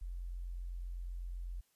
sine tone, 43.96 Hz, F1, 12 cents sharp, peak -39 dBFS, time 0.01-1.61 s, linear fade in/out 10 ms, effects white hiss -75 dBFS RMS until 1.75 s + resampled to 32000 Hz

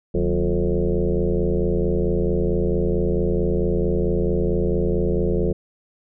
sine tone with frequency modulation, 183.5 Hz, F#3, 14 cents flat, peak -17 dBFS, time 0.14-5.53 s, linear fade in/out 10 ms, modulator 84.5 Hz, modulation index 3.8, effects none

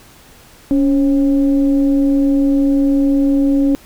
sine tone with frequency modulation, 280 Hz, C#4, 18 cents sharp, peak -10 dBFS, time 0.71-3.75 s, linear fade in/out 0 ms, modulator 260 Hz, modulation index 0.43, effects pink hiss -44 dBFS RMS until 3.85 s

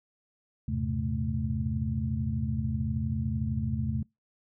sine tone cluster, 80.3 / 99.6 / 117.9 / 131 / 218.7 Hz, E2 / G2 / A#2 / C3 / A3, -45 / +28 / +20 / +2 / -10 cents, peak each -33 / -36 / -38 / -32 / -33 dBFS, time 0.68-4.03 s, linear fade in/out 5 ms, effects noise-tail reverb RT60 0.2 s tail -26 dB re dry

